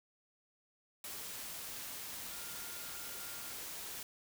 sine tone in noise, 1407 Hz, F6, 12 cents sharp, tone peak -56 dBFS, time 2.32-3.52 s, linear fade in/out 2 ms, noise white, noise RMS -45 dBFS, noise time 1.04-4.03 s, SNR -14 dB, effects none

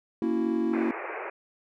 triangle chord, F# dominant seventh, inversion first, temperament equal, 233.1 / 277.2 / 329.6 / 370 Hz, A#3 / C#4 / E4 / F#4, 0 / 0 / 0 / 0 cents, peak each -27 / -31 / -25 / -31 dBFS, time 0.22-0.91 s, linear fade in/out 2 ms
pink band-pass noise, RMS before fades -36 dBFS, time 0.73-1.3 s, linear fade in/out 5 ms, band 340 to 2500 Hz, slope 96 dB/octave
effects none

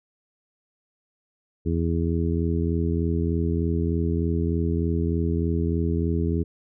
harmonic tone, 83.3 Hz, E2, 19 cents sharp, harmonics 1 / 2 / 3 / 4 / 5, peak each -24 / -27 / -29 / -30 / -31 dBFS, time 1.65-6.44 s, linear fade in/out 20 ms, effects none

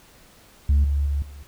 sine tone with level steps, 71.2 Hz, C#2, 47 cents sharp, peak -12 / -18 / -20 / -37 dBFS, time 0.69-1.43 s, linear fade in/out 5 ms, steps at 0.84 / 1.06 / 1.22 s, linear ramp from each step 2 ms, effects tanh soft clip ceiling -13 dBFS + pink hiss -52 dBFS RMS until 1.47 s

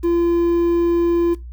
triangle tone with quantisation, 342.1 Hz, F4, 36 cents flat, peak -12 dBFS, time 0.03-1.35 s, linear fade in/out 20 ms, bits 7, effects noise-tail reverb RT60 0.2 s tail -18 dB re dry + added 60 Hz sine -31 dBFS peak until 1.52 s

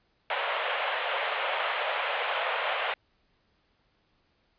pink band-pass noise, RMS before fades -30 dBFS, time 0.3-2.94 s, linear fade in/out 2 ms, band 510 to 3300 Hz, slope 48 dB/octave, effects pink hiss -70 dBFS RMS until 4.58 s + resampled to 11025 Hz

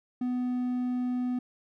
triangle tone, 248.9 Hz, B3, 14 cents sharp, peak -25 dBFS, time 0.21-1.39 s, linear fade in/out 5 ms, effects none

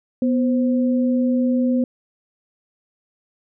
sine tone pair together, 246.9 / 523.2 Hz, B3 / C5, 0 / 0 cents, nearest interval octave + minor second, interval 1300 cents, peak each -16 / -25 dBFS, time 0.22-1.84 s, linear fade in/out 2 ms, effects none

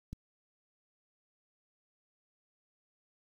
click, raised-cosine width 5 ms, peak -28 dBFS, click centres 0.13 s, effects 9-bit

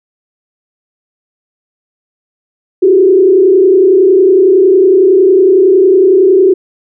sine tone with frequency modulation, 379.1 Hz, F#4, 42 cents sharp, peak -3 dBFS, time 2.82-6.54 s, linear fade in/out 10 ms, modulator 30.9 Hz, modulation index 0.9, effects none

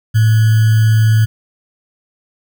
sine tone with sample-and-hold, 110.2 Hz, A2, 3 cents sharp, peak -7 dBFS, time 0.14-1.26 s, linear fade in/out 20 ms, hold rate 1575 Hz, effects none

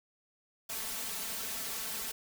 white noise with comb filter, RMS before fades -38 dBFS, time 0.69-2.12 s, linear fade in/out 10 ms, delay 4.5 ms, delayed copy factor +1, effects none

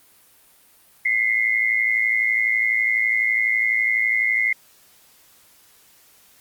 sine tone pair together, 2027 / 2139 Hz, B6 / C7, +45 / +38 cents, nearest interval minor second, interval 93 cents, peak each -20 dBFS, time 1.05-4.53 s, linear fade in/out 5 ms, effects white hiss -54 dBFS RMS until 6.4 s + Opus 32 kbps

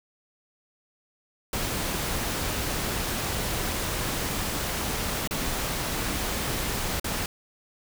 pink noise with dropouts, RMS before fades -29 dBFS, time 1.53-7.26 s, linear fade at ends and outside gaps 2 ms, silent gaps 5.275-5.309 / 6.998-7.043 s, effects none

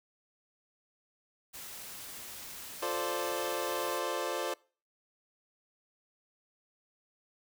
white noise, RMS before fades -45 dBFS, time 1.53-4 s, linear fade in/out 20 ms
25% pulse chord, D minor seventh, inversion first, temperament equal, 349.2 / 440 / 523.3 / 587.3 Hz, F4 / A4 / C5 / D5, 0 / 0 / 0 / 0 cents, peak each -35 / -35 / -33 / -34 dBFS, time 2.82-4.54 s, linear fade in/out 5 ms
effects noise-tail reverb RT60 0.4 s tail -24 dB re dry

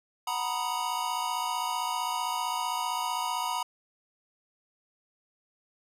square chord, B major seventh, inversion second, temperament equal, 740 / 932.3 / 987.8 / 1244.5 Hz, F#5 / A#5 / B5 / D#6, 0 / 0 / 0 / 0 cents, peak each -38 / -34 / -33 / -39 dBFS, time 0.27-3.63 s, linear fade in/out 5 ms, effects resampled to 32000 Hz

